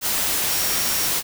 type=tone in noise; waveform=sine; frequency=5588 Hz; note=F8; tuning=in tune; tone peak=-29 dBFS; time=0.47-1.1 s; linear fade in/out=50 ms; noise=white; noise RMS=-22 dBFS; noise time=0.01-1.23 s; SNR=-10 dB; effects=none